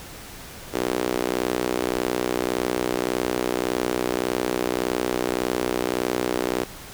sawtooth tone with high-pass filter, 61.74 Hz, B1, in tune, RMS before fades -25 dBFS, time 0.73-6.65 s, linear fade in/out 20 ms, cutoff 360 Hz, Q 2.2, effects pink hiss -40 dBFS RMS until 6.93 s

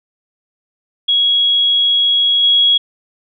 sine tone with level steps, 3322 Hz, G#7, in tune, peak -10 / -8 dBFS, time 1.08-2.78 s, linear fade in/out 10 ms, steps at 2.43 s, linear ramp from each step 5 ms, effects none

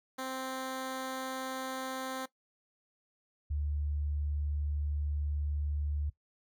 10% pulse / sine tone pair in turn, 261.6 / 73.41 Hz, C4 / D2, 0 / 0 cents, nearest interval octave + minor seventh, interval 2200 cents, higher first, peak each -28 / -31 dBFS, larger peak first, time 0.18-2.26 / 3.5-6.1 s, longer second, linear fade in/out 10 ms, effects noise-tail reverb RT60 0.1 s tail -17 dB re dry

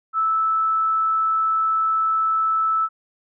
sine tone, 1312 Hz, E6, 9 cents flat, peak -17 dBFS, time 0.13-2.89 s, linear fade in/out 50 ms, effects none

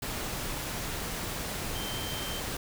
sine tone in noise, 3130 Hz, G7, 3 cents flat, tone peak -39 dBFS, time 1.75-2.4 s, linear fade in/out 5 ms, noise pink, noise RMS -35 dBFS, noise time 0.02-2.57 s, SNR -7 dB, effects none

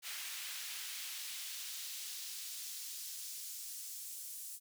pink noise with high-pass filter sweep, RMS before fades -45 dBFS, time 0.02-4.6 s, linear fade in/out 50 ms, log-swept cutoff 2100 to 8200 Hz, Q 0.91, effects none

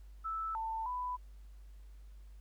sine tone with pitch steps, 1315 / 892 / 995 Hz, E6 / A5 / B5, -5 / +23 / +13 cents, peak -35 dBFS, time 0.24-1.17 s, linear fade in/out 20 ms, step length 310 ms, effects added 50 Hz sine -50 dBFS peak until 2.4 s + pink hiss -72 dBFS RMS until 2.4 s

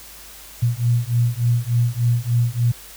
sine beating tone pair, 117.8 / 121.2 Hz, A#2 / B2, +19 / -32 cents, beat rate 3.4 Hz, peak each -19 dBFS, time 0.62-2.72 s, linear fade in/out 10 ms, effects added 50 Hz sine -48 dBFS peak until 2.96 s + white hiss -41 dBFS RMS until 2.96 s

